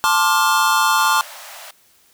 square chord, D minor seventh, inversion second, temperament just, 881 / 1057.2 / 1174.7 / 1409.6 Hz, A5 / C6 / D6 / F6, +2 / +18 / 0 / +16 cents, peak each -20 dBFS, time 0.04-1.21 s, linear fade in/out 0 ms
pink high-pass noise, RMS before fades -37 dBFS, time 0.98-1.71 s, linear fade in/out 5 ms, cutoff 550 Hz, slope 96 dB/octave
effects white hiss -55 dBFS RMS until 2.13 s

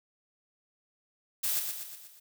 blue noise with echo, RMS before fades -30 dBFS, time 1.43-1.6 s, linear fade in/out 10 ms, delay 120 ms, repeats 5, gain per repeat -5 dB, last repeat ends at 2.2 s, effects none

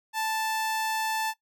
sawtooth tone, 880 Hz, A5, in tune, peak -23 dBFS, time 0.13-1.34 s, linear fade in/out 50 ms, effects noise-tail reverb RT60 0.1 s tail -17 dB re dry

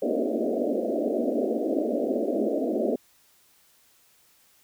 pink band-pass noise, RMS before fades -26 dBFS, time 0.02-2.96 s, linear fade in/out 5 ms, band 220 to 670 Hz, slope 96 dB/octave, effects white hiss -61 dBFS RMS until 4.63 s

